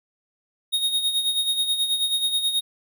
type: tone with tremolo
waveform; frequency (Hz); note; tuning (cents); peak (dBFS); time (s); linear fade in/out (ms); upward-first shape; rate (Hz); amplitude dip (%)
square; 3729; A#7; 0; -19; 0.72-2.61; 20; sine; 9.3; 60
effects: none